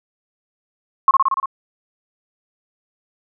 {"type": "tone with echo", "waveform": "sine", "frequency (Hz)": 1080, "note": "C#6", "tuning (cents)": -45, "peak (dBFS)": -7, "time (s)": [1.08, 1.11], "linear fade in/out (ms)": 2, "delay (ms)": 58, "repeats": 6, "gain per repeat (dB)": -2, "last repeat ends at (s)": 1.458, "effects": []}